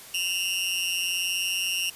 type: tone with amplitude modulation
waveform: sawtooth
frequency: 2800 Hz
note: F7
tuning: 4 cents sharp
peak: -18 dBFS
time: 0.14-1.9 s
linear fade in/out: 5 ms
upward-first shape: sine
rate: 181 Hz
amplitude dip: 90%
effects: white hiss -45 dBFS RMS until 1.95 s + resampled to 32000 Hz